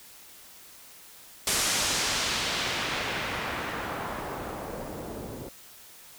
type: noise with low-pass filter sweep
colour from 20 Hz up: white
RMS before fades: -31 dBFS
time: 1.47-5.49 s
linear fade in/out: 2 ms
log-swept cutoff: 9500 to 380 Hz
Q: 0.89
effects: white hiss -50 dBFS RMS until 6.18 s